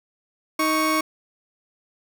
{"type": "tone pair together", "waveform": "30% pulse", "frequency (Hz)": [312.7, 1108.7], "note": ["D#4", "C#6"], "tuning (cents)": [9, 0], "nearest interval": "octave + minor seventh", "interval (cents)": 2191, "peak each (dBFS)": [-20, -19], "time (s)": [0.59, 1.01], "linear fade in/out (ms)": 5, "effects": []}